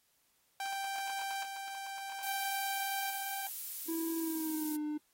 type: tone with tremolo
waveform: sawtooth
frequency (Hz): 784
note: G5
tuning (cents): 0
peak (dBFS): -32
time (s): 0.6-3.47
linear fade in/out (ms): 2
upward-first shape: square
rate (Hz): 0.6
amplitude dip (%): 40
type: noise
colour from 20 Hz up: violet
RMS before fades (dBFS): -40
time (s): 2.23-4.76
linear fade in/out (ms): 0
type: tone with pitch glide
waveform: triangle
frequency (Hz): 328.1 to 300.9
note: E4 to D4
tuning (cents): -8 to +42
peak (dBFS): -32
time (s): 3.88-4.98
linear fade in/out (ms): 10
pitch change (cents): -150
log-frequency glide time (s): 4.19-4.79
effects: white hiss -73 dBFS RMS until 5.13 s + AAC 48 kbps